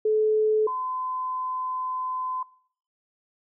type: tone pair in turn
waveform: sine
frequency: 431.6 / 1021.8 Hz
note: A4 / C6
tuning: -33 / -41 cents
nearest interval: octave + minor third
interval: 1492 cents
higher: second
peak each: -19 / -26 dBFS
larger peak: first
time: 0.05-0.67 / 0.67-2.43 s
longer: second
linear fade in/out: 5 ms
effects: noise-tail reverb RT60 0.6 s tail -23 dB re dry